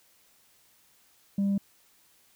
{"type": "tone", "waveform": "sine", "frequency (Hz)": 198.6, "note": "G3", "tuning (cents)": 23, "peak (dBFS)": -21, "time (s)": [1.38, 1.58], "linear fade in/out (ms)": 5, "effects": ["tanh soft clip ceiling -22 dBFS", "white hiss -63 dBFS RMS until 2.35 s"]}